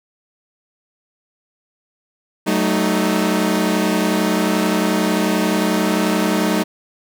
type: chord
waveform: sawtooth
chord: D# diminished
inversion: first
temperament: equal with one note detuned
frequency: 188.67 / 220 / 311.1 Hz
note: F#3 / A3 / D#4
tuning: +34 / 0 / 0 cents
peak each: -16 dBFS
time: 2.46-6.64 s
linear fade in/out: 20 ms
effects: none